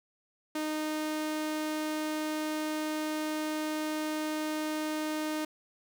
sawtooth tone, 308.2 Hz, D#4, 16 cents flat, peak -27 dBFS, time 0.55-5.45 s, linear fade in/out 5 ms, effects 11-bit

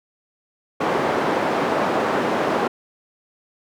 white band-pass noise, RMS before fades -21 dBFS, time 0.8-2.68 s, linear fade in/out 10 ms, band 230 to 860 Hz, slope 12 dB/octave, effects none

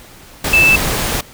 sine tone in noise, 2637 Hz, E7, in tune, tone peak -7 dBFS, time 0.53-0.76 s, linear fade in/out 5 ms, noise pink, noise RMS -18 dBFS, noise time 0.44-1.21 s, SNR +8 dB, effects pink hiss -40 dBFS RMS until 1.33 s

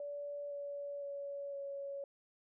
sine tone with pitch steps, 576 / 570 / 564.1 / 558.3 Hz, D5 / C#5 / C#5 / C#5, -34 / +48 / +30 / +12 cents, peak -40 dBFS, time 0-2.04 s, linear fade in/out 2 ms, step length 510 ms, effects none

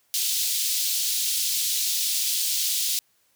pink high-pass noise, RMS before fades -25 dBFS, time 0.14-2.99 s, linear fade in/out 0 ms, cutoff 3500 Hz, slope 24 dB/octave, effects white hiss -66 dBFS RMS until 3.35 s

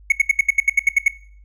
triangle tone bursts, 2206 Hz, C#7, 9 cents flat, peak -8 dBFS, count 11, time 0.1-1.082 s, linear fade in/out 5 ms, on 22 ms, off 74 ms, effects noise-tail reverb RT60 0.5 s tail -18 dB re dry + added 50 Hz sine -43 dBFS peak until 1.44 s

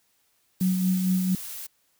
blue noise, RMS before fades -37 dBFS, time 0.6-1.67 s, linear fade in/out 10 ms
sine tone with tremolo, 185 Hz, F#3, in tune, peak -19 dBFS, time 0.61-1.35 s, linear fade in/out 2 ms, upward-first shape sine, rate 4.4 Hz, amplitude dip 40%
effects white hiss -68 dBFS RMS until 1.99 s

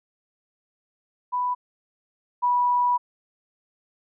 sine tone pair in turn, 990 / 978.6 Hz, B5 / B5, +4 / -16 cents, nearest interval unison, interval 20 cents, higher first, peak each -22 / -18 dBFS, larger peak second, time 1.32-1.55 / 2.42-2.98 s, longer second, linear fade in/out 20 ms, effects none

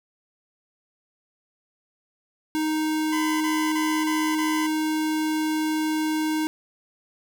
square tone, 311.3 Hz, D#4, 1 cent sharp, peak -23 dBFS, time 2.55-6.47 s, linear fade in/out 0 ms
25% pulse tone bursts, 1010 Hz, B5, 39 cents sharp, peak -24 dBFS, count 5, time 3.12-4.67 s, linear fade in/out 10 ms, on 290 ms, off 25 ms
effects none

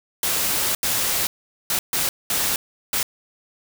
white noise bursts at uneven times, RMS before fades -22 dBFS, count 6, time 0.23-0.75 / 0.83-1.27 / 1.7-1.79 / 1.93-2.09 / 2.3-2.56 / 2.93-3.03 s, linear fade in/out 2 ms, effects none

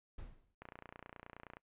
brown noise with exponential decay, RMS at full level -43 dBFS, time 0.18-0.55 s, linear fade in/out 5 ms, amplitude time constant 80 ms
click train, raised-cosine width 0.5 ms, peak -34 dBFS, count 29, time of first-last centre 0.62-1.569 s, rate 29.5 Hz
effects noise-tail reverb RT60 0.1 s tail -23 dB re dry + resampled to 8000 Hz

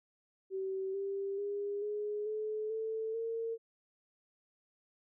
sine tone with pitch steps, 383 / 394.2 / 405.8 / 417.7 / 429.9 / 442.5 / 455.5 Hz, G4 / G4 / G#4 / G#4 / A4 / A4 / A#4, -40 / +10 / -40 / +10 / -40 / +10 / -40 cents, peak -34 dBFS, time 0.5-3.58 s, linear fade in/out 50 ms, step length 440 ms, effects none

